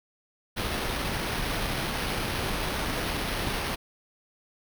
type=noise with sample-and-hold; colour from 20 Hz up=pink; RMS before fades=-30 dBFS; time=0.56-3.76 s; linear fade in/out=20 ms; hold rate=7350 Hz; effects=none